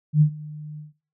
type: tone with ADSR envelope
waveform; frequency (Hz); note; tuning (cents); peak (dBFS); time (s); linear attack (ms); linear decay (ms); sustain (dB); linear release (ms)
sine; 151.3; D#3; -48; -10; 0.13-0.93; 81; 86; -23; 150
effects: noise-tail reverb RT60 0.4 s tail -18 dB re dry